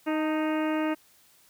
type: harmonic tone with a mistuned harmonic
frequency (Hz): 311.1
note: D#4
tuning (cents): 0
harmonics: 1 / 2 / 3 / 4 / 5 / 6 / 7 / 8 / 9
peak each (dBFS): -26 / -32 / -36 / -38 / -40 / -42 / -43 / -44 / -45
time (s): 0.06-0.95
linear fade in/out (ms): 20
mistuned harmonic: 3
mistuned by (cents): -35
effects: white hiss -60 dBFS RMS until 1.49 s